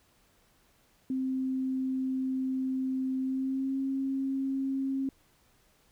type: tone with pitch glide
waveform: sine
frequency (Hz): 261.6 to 269.1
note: C4 to C4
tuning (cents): 0 to +49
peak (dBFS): -28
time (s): 1.1-5.09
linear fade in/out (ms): 2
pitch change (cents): +49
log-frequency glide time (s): 3.2-3.78
effects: pink hiss -66 dBFS RMS until 5.91 s